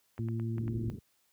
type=clicks; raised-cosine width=0.5 ms; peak=-34 dBFS; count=5; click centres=0.18 / 0.286 / 0.398 / 0.582 / 0.68 s
type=harmonic tone; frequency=114 Hz; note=A#2; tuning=38 cents flat; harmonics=1 / 2 / 3; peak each=-32 / -38 / -42 dBFS; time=0.19-0.9 s; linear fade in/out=0 ms
type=low-pass noise; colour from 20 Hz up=pink; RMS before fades=-40 dBFS; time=0.56-0.99 s; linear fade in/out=5 ms; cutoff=380 Hz; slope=48 dB/octave
effects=white hiss -72 dBFS RMS until 1.32 s + high-pass 60 Hz 12 dB/octave